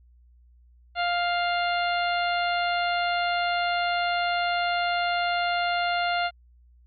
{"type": "harmonic tone", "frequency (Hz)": 700, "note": "F5", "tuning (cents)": 4, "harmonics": [1, 2, 3, 4, 5, 6], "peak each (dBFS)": [-25, -29, -33, -34, -38, -37], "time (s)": [0.95, 6.31], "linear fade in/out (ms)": 50, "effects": ["added 60 Hz sine -53 dBFS peak until 6.86 s"]}